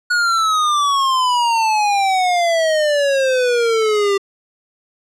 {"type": "exponential sweep", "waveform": "square", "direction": "down", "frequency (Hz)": [1461, 392], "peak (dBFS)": -14, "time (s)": [0.1, 4.18], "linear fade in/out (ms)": 10, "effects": ["low-pass 7000 Hz 12 dB/octave"]}